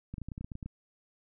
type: clicks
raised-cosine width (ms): 5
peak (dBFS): -27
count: 12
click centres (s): 0.14 / 0.182 / 0.217 / 0.286 / 0.318 / 0.379 / 0.41 / 0.445 / 0.518 / 0.554 / 0.628 / 0.66
effects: none